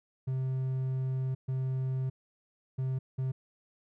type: tone bursts at uneven times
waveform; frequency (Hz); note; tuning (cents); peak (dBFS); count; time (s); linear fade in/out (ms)
triangle; 130.9; C3; +1; -27; 4; 0.27-1.35 / 1.48-2.1 / 2.78-2.99 / 3.18-3.32; 10
effects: none